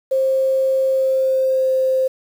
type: tone with pitch glide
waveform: sine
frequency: 530 to 523 Hz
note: C5 to C5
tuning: +22 to -1 cents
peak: -14 dBFS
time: 0.11-2.08 s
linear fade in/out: 10 ms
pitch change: -23 cents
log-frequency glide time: 0.91-1.7 s
effects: 7-bit